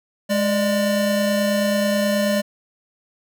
square tone pair together, 207.7 / 593.8 Hz, G#3 / D5, 0 / +19 cents, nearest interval octave + tritone, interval 1819 cents, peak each -21 dBFS, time 0.29-2.42 s, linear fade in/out 20 ms, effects none

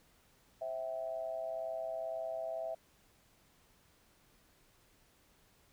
sine tone with amplitude modulation, 655 Hz, E5, 11 cents flat, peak -33 dBFS, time 0.61-2.75 s, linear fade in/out 10 ms, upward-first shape sine, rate 122 Hz, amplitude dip 75%, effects pink hiss -68 dBFS RMS until 5.72 s

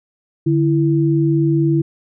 sine tone pair together, 146.83 / 330.8 Hz, D3 / E4, 0 / +6 cents, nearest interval octave + major second, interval 1406 cents, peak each -15 dBFS, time 0.46-1.82 s, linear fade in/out 10 ms, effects none

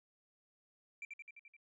sine tone with echo, 2349 Hz, D7, in tune, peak -40 dBFS, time 1.02-1.05 s, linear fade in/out 2 ms, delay 86 ms, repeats 6, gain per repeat -3 dB, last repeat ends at 1.566 s, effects tanh soft clip ceiling -42 dBFS

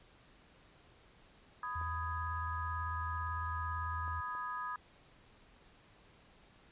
sine chord, G# minor, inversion first, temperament just, 996.7 / 1245.9 / 1661.2 Hz, B5 / D#6 / G#6, +16 / +2 / 0 cents, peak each -42 / -40 / -45 dBFS, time 1.63-4.76 s, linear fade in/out 2 ms
sine tone with vibrato, 82.41 Hz, E2, in tune, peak -39 dBFS, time 1.75-4.21 s, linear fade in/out 10 ms, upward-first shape sine, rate 18 Hz, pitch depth 68 cents each way
clicks, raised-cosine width 1 ms, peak -40 dBFS, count 3, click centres 1.814 / 4.079 / 4.351 s
effects pink hiss -63 dBFS RMS until 6.71 s + resampled to 8000 Hz

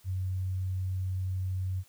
sine tone, 93.3 Hz, F#2, 15 cents sharp, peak -29 dBFS, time 0.04-1.84 s, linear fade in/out 50 ms, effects white hiss -62 dBFS RMS until 1.88 s

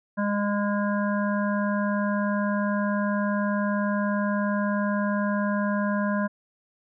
harmonic tone, 204.4 Hz, G#3, 27 cents flat, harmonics 1 / 3 / 5 / 7 / 8, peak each -24 / -30 / -32 / -36 / -34 dBFS, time 0.17-6.28 s, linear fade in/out 20 ms, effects none

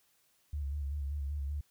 sine tone with vibrato, 71.4 Hz, D2, 48 cents flat, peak -33 dBFS, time 0.53-1.61 s, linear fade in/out 5 ms, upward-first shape square, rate 5.2 Hz, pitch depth 49 cents each way, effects white hiss -71 dBFS RMS until 1.7 s

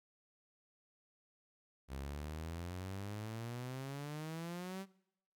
sawtooth exponential sweep, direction up, 65.6 to 196 Hz, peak -38 dBFS, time 1.88-4.86 s, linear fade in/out 50 ms, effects noise-tail reverb RT60 0.8 s tail -22 dB re dry

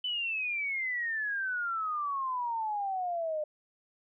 sine exponential sweep, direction down, 3025 to 599 Hz, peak -30 dBFS, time 0.04-3.44 s, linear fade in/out 5 ms, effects none

